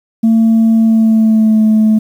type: tone with pitch glide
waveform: sine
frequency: 225.1 to 217.2 Hz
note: A3 to A3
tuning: +40 to -22 cents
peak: -4 dBFS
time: 0.23-1.99 s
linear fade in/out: 10 ms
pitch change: -62 cents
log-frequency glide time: 0.75-1.62 s
effects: tanh soft clip ceiling -4 dBFS + 7-bit